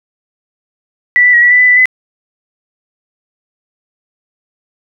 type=tone with pitch steps; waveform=sine; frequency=1964 / 1977 / 1905 / 1946 / 1983 / 1997 / 1980 / 2017 Hz; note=B6 / B6 / A#6 / B6 / B6 / B6 / B6 / B6; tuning=-10 / +1 / +37 / -26 / +7 / +19 / +4 / +36 cents; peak=-4 dBFS; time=1.16-1.856 s; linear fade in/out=0 ms; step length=87 ms; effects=none